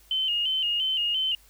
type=tone with vibrato; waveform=sine; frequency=2960 Hz; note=F#7; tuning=in tune; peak=-23 dBFS; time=0.11-1.35 s; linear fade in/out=2 ms; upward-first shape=square; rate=2.9 Hz; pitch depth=63 cents each way; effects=added 50 Hz sine -57 dBFS peak until 1.49 s + white hiss -58 dBFS RMS until 1.49 s